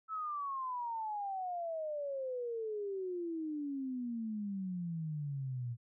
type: exponential sweep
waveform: sine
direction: down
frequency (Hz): 1318.5 to 116.4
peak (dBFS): -36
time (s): 0.08-5.77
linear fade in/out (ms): 50
effects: none